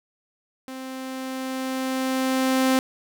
sawtooth tone with level ramp, 261.6 Hz, C4, in tune, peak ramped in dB -30 to -13 dBFS, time 0.68-2.79 s, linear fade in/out 0 ms, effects none

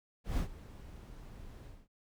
brown noise with ADSR envelope, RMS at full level -31 dBFS, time 0.24-1.88 s, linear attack 140 ms, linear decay 94 ms, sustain -18 dB, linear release 220 ms, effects none

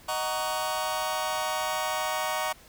sawtooth chord, D# minor seventh, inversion none, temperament just, 622.3 / 746.7 / 933.4 / 1120.1 Hz, D#5 / F#5 / A#5 / C#6, 0 / +16 / +2 / +18 cents, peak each -29 dBFS, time 0.08-2.53 s, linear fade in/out 10 ms, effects pink hiss -53 dBFS RMS until 2.68 s

